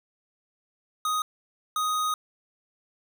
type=tone bursts at uneven times; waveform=square; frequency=1248 Hz; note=D#6; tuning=5 cents sharp; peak=-25 dBFS; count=2; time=1.05-1.22 / 1.76-2.14 s; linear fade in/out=2 ms; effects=none